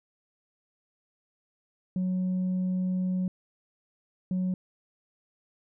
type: tone bursts at uneven times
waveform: sine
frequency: 184.2 Hz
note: F#3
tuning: 7 cents flat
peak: -23 dBFS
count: 2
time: 1.96-3.28 / 4.31-4.54 s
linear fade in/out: 2 ms
effects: tanh soft clip ceiling -24 dBFS